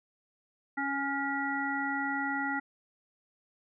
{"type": "harmonic tone with a mistuned harmonic", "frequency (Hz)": 277.2, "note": "C#4", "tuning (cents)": 0, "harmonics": [1, 3, 5, 7], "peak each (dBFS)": [-35, -35, -35, -35], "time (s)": [0.77, 2.6], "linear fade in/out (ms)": 10, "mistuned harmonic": 5, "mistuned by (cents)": 28, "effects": []}